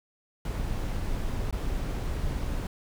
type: noise with dropouts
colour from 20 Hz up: brown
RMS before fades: -30 dBFS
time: 0.45-2.67 s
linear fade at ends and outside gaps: 2 ms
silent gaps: 1.51-1.526 s
effects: none